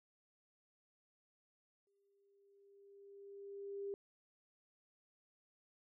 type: tone with exponential growth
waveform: sine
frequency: 399.1 Hz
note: G4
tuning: 31 cents sharp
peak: -39 dBFS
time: 1.87-3.94 s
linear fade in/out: 1 ms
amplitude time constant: 450 ms
effects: none